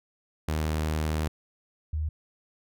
sawtooth / sine tone pair in turn, 77.7 / 77.16 Hz, D#2 / D#2, -2 / -14 cents, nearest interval unison, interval 12 cents, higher first, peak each -22 / -26 dBFS, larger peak first, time 0.48-1.28 / 1.93-2.09 s, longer first, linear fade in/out 5 ms, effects none

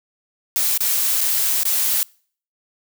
blue noise with dropouts, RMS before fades -19 dBFS, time 0.56-2.03 s, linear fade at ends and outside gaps 0 ms, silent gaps 0.776-0.806 / 1.207-1.213 / 1.633-1.653 s, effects noise-tail reverb RT60 0.5 s tail -26 dB re dry

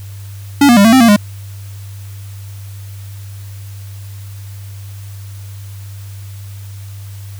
square tone with pitch steps, 283.6 / 238.9 / 199.9 / 226.2 / 261.5 / 231.8 / 206 Hz, C#4 / A#3 / G3 / A3 / C4 / A#3 / G#3, +40 / +43 / +34 / +48 / -1 / -10 / -14 cents, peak -5 dBFS, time 0.61-1.163 s, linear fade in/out 5 ms, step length 79 ms, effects added 99 Hz sine -27 dBFS peak until 7.39 s + white hiss -42 dBFS RMS until 7.39 s

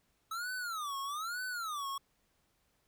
square tone with vibrato, 1284 Hz, E6, 46 cents flat, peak -37 dBFS, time 0.31-1.98 s, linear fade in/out 5 ms, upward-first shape sine, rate 1.1 Hz, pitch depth 280 cents each way, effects pink hiss -75 dBFS RMS until 2.87 s

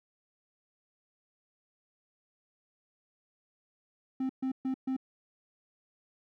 triangle tone bursts, 262.4 Hz, C4, 5 cents sharp, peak -27 dBFS, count 4, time 4.2-4.966 s, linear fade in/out 5 ms, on 94 ms, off 130 ms, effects none

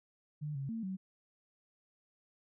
sine tone with pitch steps, 149.8 / 137.1 / 226.2 / 189.2 Hz, D3 / C#3 / A3 / F#3, +35 / -19 / +48 / +39 cents, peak -36 dBFS, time 0.41-0.97 s, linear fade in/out 20 ms, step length 140 ms, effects none

